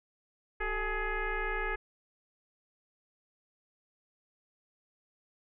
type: tone with frequency modulation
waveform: sine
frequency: 854 Hz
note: G#5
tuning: 48 cents sharp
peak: -30 dBFS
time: 0.6-1.76 s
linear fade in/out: 10 ms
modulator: 413 Hz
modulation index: 3.1
effects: none